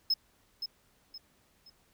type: tone with echo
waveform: triangle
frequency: 5170 Hz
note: E8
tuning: 34 cents flat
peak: -23 dBFS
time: 0.1-0.14 s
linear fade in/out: 5 ms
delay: 520 ms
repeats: 3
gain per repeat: -9 dB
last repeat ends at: 1.7 s
effects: pink hiss -68 dBFS RMS until 1.93 s